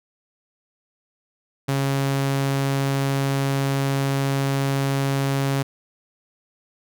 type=tone; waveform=sawtooth; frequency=137.4 Hz; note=C#3; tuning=15 cents flat; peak=-16 dBFS; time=1.68-5.63 s; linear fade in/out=10 ms; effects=none